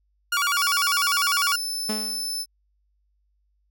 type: tone with vibrato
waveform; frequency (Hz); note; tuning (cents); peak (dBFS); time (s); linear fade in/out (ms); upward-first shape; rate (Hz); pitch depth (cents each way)
sawtooth; 1271; D#6; +36; -17; 0.32-1.56; 5; square; 10; 190
type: tone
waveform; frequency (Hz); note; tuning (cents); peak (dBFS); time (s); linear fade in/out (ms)
sawtooth; 5270; E8; -1; -24; 0.54-2.46; 50
type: tone with exponential decay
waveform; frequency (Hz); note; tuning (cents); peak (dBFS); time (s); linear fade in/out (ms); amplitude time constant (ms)
sawtooth; 214.9; A3; -41; -20; 1.89-2.32; 5; 93
effects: added 50 Hz sine -65 dBFS peak until 3.7 s